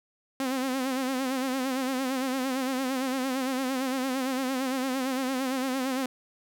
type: tone with vibrato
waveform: sawtooth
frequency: 261.6 Hz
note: C4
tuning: in tune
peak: -23 dBFS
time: 0.4-6.06 s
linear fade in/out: 2 ms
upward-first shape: sine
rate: 8.8 Hz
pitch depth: 71 cents each way
effects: none